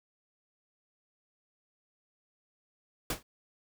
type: noise with exponential decay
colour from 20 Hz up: pink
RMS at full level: -27 dBFS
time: 3.1-3.23 s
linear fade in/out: 5 ms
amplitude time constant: 28 ms
effects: none